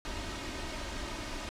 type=noise with comb filter; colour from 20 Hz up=pink; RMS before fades=-38 dBFS; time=0.05-1.49 s; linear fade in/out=0 ms; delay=3.2 ms; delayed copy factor=+0.6; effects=low-pass 6000 Hz 12 dB/octave